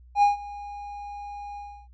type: tone with ADSR envelope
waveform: triangle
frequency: 817 Hz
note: G#5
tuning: 29 cents flat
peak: -12 dBFS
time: 0.15-1.88 s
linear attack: 74 ms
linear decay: 140 ms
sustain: -21 dB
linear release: 310 ms
effects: added 61 Hz sine -48 dBFS peak until 1.93 s + resampled to 16000 Hz